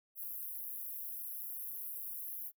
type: high-pass noise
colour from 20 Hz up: pink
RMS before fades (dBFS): -43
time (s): 0.15-2.52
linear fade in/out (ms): 50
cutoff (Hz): 11000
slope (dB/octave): 96
effects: noise-tail reverb RT60 0.1 s tail -26 dB re dry